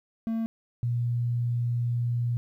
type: tone pair in turn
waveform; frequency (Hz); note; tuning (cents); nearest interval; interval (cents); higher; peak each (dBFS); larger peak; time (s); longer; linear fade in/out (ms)
triangle / sine; 225.7 / 119.84; A3 / A#2; +44 / +48; major seventh; 1096; first; -24 / -24; neither; 0.27-0.46 / 0.83-2.37; second; 0
effects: 11-bit

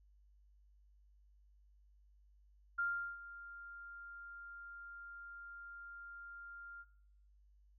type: tone with ADSR envelope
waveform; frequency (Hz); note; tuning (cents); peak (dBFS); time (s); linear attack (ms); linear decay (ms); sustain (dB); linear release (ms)
sine; 1397; F6; 0; -33; 2.78-6.85; 11; 380; -16; 45
effects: noise-tail reverb RT60 0.8 s tail -22 dB re dry + added 50 Hz sine -64 dBFS peak until 7.78 s

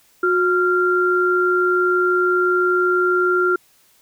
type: tone pair together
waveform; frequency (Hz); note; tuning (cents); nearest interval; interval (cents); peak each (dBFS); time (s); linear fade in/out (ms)
sine; 362.6 / 1384; F#4 / F6; -35 / -16; octave + major seventh; 2319; -17; 0.23-3.56; 5
effects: white hiss -56 dBFS RMS until 4.01 s

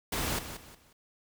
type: noise with echo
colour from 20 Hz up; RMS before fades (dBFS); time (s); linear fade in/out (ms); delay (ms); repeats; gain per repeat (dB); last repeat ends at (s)
pink; -32; 0.12-0.39; 5; 180; 3; -10; 0.93
effects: none

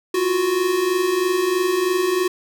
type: tone pair together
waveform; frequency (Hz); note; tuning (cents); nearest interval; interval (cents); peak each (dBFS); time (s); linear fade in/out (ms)
square; 345.4 / 368.5; F4 / F#4; -19 / -7; minor second; 112; -25 / -19; 0.14-2.28; 5
effects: none

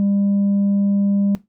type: tone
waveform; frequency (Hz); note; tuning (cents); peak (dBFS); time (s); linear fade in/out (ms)
sine; 200.1; G3; +36; -12; 0-1.35; 0
effects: noise-tail reverb RT60 0.2 s tail -19 dB re dry + tanh soft clip ceiling -13 dBFS

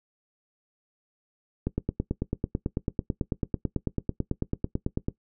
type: click train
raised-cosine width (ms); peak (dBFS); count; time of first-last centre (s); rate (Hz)
3; -13; 32; 1.67-5.084; 9.08
effects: noise-tail reverb RT60 0.1 s tail -18 dB re dry

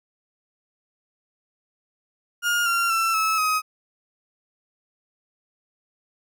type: tone with pitch steps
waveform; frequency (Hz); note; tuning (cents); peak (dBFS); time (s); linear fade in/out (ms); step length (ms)
35% pulse; 1420 / 1378.8 / 1338.8 / 1299.9 / 1262.2; F6 / F6 / E6 / E6 / D#6; +28 / -23 / +26 / -25 / +24; -18; 2.42-3.62; 50; 240
effects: none

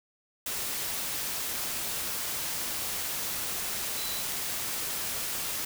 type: tone in noise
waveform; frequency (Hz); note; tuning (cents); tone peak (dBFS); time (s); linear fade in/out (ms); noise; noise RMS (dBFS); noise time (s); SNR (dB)
sine; 4000; B7; +21; -39; 3.97-4.22; 5; white; -33; 0.46-5.65; -9
effects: none

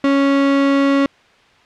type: tone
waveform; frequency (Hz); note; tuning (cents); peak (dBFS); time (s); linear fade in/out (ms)
35% pulse; 277.2; C#4; 0; -10; 0.04-1.06; 2
effects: white hiss -50 dBFS RMS until 1.65 s + low-pass 3000 Hz 12 dB/octave

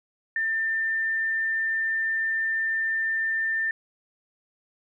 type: tone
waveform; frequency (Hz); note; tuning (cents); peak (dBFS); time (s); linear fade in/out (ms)
sine; 1793; A6; +32; -23; 0.36-3.71; 2
effects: none

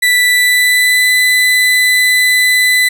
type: tone with pitch glide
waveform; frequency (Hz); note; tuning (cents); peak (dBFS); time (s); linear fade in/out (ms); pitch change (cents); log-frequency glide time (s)
35% pulse; 1975.5 to 2001; B6 to B6; 0 to +22; -6; 0.02-2.89; 10; +22; 0.27-1.09
effects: none

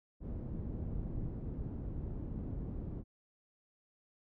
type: low-pass noise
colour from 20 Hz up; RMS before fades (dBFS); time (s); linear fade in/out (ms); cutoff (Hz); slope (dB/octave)
pink; -40; 0.2-3.04; 50; 260; 12
effects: none

